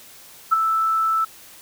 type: tone with ADSR envelope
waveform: sine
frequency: 1318.5 Hz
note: E6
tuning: in tune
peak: -10 dBFS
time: 0.51-1.25 s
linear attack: 21 ms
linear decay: 13 ms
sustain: -7 dB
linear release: 10 ms
effects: white hiss -45 dBFS RMS until 1.61 s